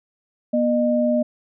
sine tone pair together, 241.3 / 610 Hz, B3 / D#5, -40 / -34 cents, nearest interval octave + major third, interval 1606 cents, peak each -19 dBFS, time 0.53-1.23 s, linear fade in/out 10 ms, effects none

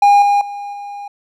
triangle tone with level steps, 812 Hz, G#5, 39 cents flat, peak -4 / -8 / -22 / -24 dBFS, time 0.02-1.08 s, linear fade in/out 5 ms, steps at 0.22 / 0.41 / 0.73 s, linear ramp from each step 2 ms, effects none

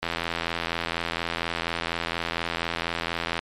click train, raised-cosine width 0.3 ms, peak -10 dBFS, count 284, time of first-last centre 0.03-3.391 s, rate 84.2 Hz, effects MP3 96 kbps

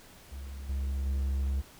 triangle tone with level steps, 67.9 Hz, C#2, 35 cents flat, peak -36 / -27 / -25 dBFS, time 0.31-1.62 s, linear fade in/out 20 ms, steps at 0.69 / 1.06 s, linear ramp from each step 5 ms, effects pink hiss -54 dBFS RMS until 1.79 s

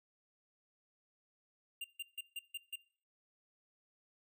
square tone bursts, 2794 Hz, F7, in tune, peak -40 dBFS, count 6, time 1.81-2.758 s, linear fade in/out 5 ms, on 33 ms, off 150 ms, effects noise-tail reverb RT60 0.5 s tail -22 dB re dry

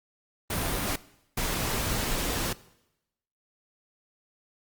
pink noise bursts at uneven times, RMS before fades -29 dBFS, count 2, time 0.5-0.96 / 1.37-2.53 s, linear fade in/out 5 ms, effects noise-tail reverb RT60 0.9 s tail -20 dB re dry + Opus 32 kbps

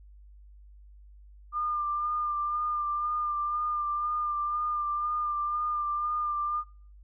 sine tone with vibrato, 1200 Hz, D6, 37 cents sharp, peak -27 dBFS, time 1.52-6.64 s, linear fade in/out 50 ms, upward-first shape sine, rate 2 Hz, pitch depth 24 cents each way, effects noise-tail reverb RT60 0.5 s tail -23 dB re dry + added 50 Hz sine -49 dBFS peak until 7.03 s

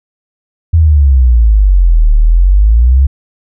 sine exponential two-way sweep, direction down then up, 84.2 to 36.71 to 69.9 Hz, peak -3 dBFS, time 0.73-3.07 s, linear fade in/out 10 ms, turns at 2.14 s, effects none

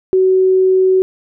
sine tone, 375.4 Hz, F#4, 25 cents sharp, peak -8 dBFS, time 0.13-1.02 s, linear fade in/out 0 ms, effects none

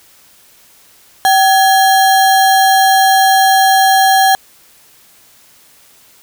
sine tone with sample-and-hold, 770 Hz, G5, 31 cents flat, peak -6 dBFS, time 1.25-4.35 s, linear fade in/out 0 ms, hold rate 2450 Hz, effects white hiss -46 dBFS RMS until 6.22 s

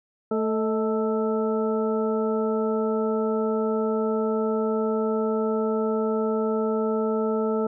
harmonic tone with a mistuned harmonic, 220 Hz, A3, in tune, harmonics 1 / 2 / 3 / 4 / 6, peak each -26 / -24 / -32 / -36 / -34 dBFS, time 0.31-7.67 s, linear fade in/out 5 ms, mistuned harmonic 3, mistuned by -61 cents, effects none

